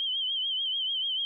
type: tone with vibrato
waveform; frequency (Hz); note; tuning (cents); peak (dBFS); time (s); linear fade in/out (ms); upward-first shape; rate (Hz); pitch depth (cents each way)
sine; 3130; G7; -3; -27; 0-1.25; 0; triangle; 6.8; 93
effects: none